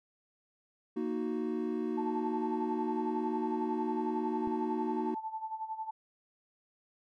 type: chord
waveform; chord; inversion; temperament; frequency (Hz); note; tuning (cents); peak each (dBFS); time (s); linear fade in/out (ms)
triangle; D# minor; second; equal; 233.1 / 311.1 / 370; A#3 / D#4 / F#4; 0 / 0 / 0; -34; 0.96-5.15; 10
type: tone with tremolo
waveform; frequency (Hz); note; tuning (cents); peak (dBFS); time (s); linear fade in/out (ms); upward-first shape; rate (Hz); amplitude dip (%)
sine; 880; A5; 0; -33; 1.97-5.91; 10; sine; 11; 75
type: click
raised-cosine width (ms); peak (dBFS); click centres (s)
5; -36; 4.474
effects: none